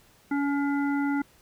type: harmonic tone with a mistuned harmonic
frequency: 282.6 Hz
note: C#4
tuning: 34 cents sharp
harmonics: 1 / 3 / 5 / 7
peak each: -24 / -34 / -35 / -40 dBFS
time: 0.31-1.22 s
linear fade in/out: 5 ms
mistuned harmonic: 7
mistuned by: +32 cents
effects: pink hiss -59 dBFS RMS until 1.41 s